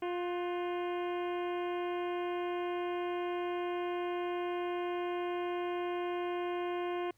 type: harmonic tone with a mistuned harmonic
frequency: 352.7 Hz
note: F4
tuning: 17 cents sharp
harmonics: 1 / 2 / 3 / 4 / 5 / 6 / 7 / 8 / 9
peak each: -34 / -40 / -43 / -51 / -53 / -51 / -52 / -54 / -57 dBFS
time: 0.02-7.11 s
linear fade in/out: 5 ms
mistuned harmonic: 4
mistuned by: +100 cents
effects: added 106 Hz sine -70 dBFS peak until 7.17 s + pink hiss -72 dBFS RMS until 7.17 s